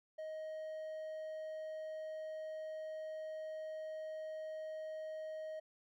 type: tone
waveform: triangle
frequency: 627 Hz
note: D#5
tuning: 13 cents sharp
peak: -40 dBFS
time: 0.18-5.6 s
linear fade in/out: 10 ms
effects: none